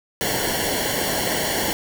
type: noise with comb filter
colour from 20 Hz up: pink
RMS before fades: -23 dBFS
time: 0.21-1.73 s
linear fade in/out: 0 ms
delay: 0.8 ms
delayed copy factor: -0.8
effects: none